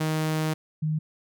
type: tone pair in turn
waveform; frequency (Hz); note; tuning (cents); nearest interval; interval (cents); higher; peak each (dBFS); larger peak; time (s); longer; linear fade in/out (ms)
sawtooth / sine; 156.6 / 154.98; D#3 / D#3; +11 / -7; unison; 18; first; -20 / -23; first; 0-0.54 / 0.82-0.99; first; 10
effects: none